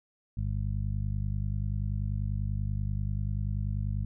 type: harmonic tone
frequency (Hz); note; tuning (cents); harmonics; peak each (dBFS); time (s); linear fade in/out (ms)
50.3; G1; +45; 1 / 2 / 3 / 4; -32 / -31 / -38 / -41; 0.37-4.05; 5
effects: none